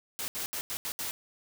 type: noise bursts at uneven times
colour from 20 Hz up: white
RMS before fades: -35 dBFS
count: 6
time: 0.19-0.28 / 0.35-0.46 / 0.53-0.61 / 0.7-0.77 / 0.85-0.92 / 0.99-1.11 s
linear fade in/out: 0 ms
effects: none